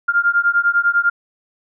sine beating tone pair, 1396.9 / 1406.9 Hz, F6 / F6, 0 / +12 cents, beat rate 10 Hz, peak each -16 / -16 dBFS, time 0.08-1.1 s, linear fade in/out 10 ms, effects none

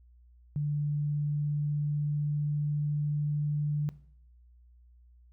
sine tone with pitch glide, 147 to 147.94 Hz, D3 to D3, +2 to +13 cents, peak -27 dBFS, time 0.56-3.89 s, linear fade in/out 0 ms, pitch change +11 cents, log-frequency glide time 0.75-3.55 s, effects noise-tail reverb RT60 0.6 s tail -18 dB re dry + added 60 Hz sine -55 dBFS peak until 5.32 s

